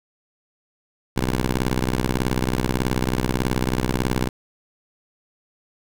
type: ring-modulated tone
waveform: 10% pulse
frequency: 63.3 Hz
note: B1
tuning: 43 cents sharp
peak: -9 dBFS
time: 1.16-4.29 s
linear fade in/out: 10 ms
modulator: 72.5 Hz
effects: none